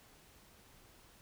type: silence
effects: pink hiss -62 dBFS RMS until 1.21 s